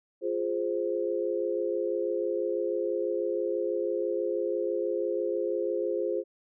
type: chord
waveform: sine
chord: F minor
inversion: none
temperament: equal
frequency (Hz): 349.2 / 415.3 / 523.3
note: F4 / Ab4 / C5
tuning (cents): 0 / 0 / 0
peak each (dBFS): -31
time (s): 0.21-6.24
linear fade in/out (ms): 50
effects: none